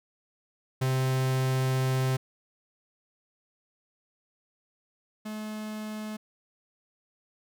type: tone pair in turn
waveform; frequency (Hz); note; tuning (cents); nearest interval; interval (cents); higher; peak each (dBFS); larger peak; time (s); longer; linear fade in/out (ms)
45% pulse; 130.7 / 214.6; C3 / A3; -1 / -43; major sixth; 858; second; -24 / -34; first; 0.81-2.17 / 5.25-6.17; first; 10
effects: none